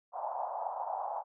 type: band-pass noise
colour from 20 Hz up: white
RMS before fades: -37 dBFS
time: 0.12-1.24 s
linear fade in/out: 50 ms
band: 660 to 930 Hz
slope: 48 dB/octave
effects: none